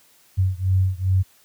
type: beating tone pair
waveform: sine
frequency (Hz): 92.9 / 95.4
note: F#2 / G2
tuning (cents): +7 / -47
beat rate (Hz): 2.5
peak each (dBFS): -19 / -20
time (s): 0.37-1.23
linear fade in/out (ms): 20
effects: white hiss -56 dBFS RMS until 1.44 s + high-pass 60 Hz 12 dB/octave